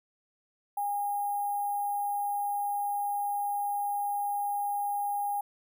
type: tone with sample-and-hold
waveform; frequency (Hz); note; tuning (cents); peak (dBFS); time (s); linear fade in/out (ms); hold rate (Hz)
sine; 815; G#5; -33; -28; 0.77-5.41; 5; 11025
effects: none